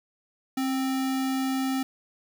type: tone with sample-and-hold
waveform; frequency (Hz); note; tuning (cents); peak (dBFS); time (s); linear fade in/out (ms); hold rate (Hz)
sine; 265.4; C4; +25; -24; 0.57-1.83; 5; 1050
effects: none